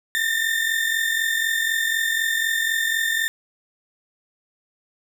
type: tone pair together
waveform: 35% pulse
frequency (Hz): 1790 / 1834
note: A6 / A#6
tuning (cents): +29 / -29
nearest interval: unison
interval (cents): 42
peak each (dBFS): -20 / -23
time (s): 0.15-3.28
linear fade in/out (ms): 0
effects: none